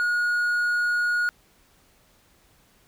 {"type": "tone", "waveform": "triangle", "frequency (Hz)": 1444, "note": "F#6", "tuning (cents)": -43, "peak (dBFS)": -19, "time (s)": [0, 1.29], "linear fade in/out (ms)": 0, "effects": ["pink hiss -60 dBFS RMS until 2.87 s"]}